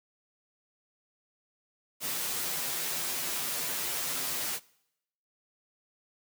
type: noise with comb filter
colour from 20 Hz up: white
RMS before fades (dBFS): -33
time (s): 2-4.6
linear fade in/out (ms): 50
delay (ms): 9.5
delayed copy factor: -0.9
effects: noise-tail reverb RT60 0.8 s tail -23 dB re dry + high-pass 100 Hz 12 dB/octave